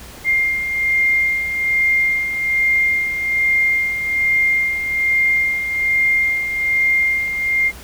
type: beating tone pair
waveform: sine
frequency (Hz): 2112 / 2113.2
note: C7 / C7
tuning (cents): +16 / +17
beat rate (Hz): 1.2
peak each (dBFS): -23 / -15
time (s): 0.24-7.72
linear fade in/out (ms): 50
effects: added 60 Hz sine -43 dBFS peak until 7.83 s + pink hiss -38 dBFS RMS until 7.83 s